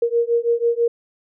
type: beating tone pair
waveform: sine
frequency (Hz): 466.2 / 472.3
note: A#4 / A#4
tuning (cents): 0 / +23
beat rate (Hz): 6.1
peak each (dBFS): -19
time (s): 0.02-0.88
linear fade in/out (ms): 5
effects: none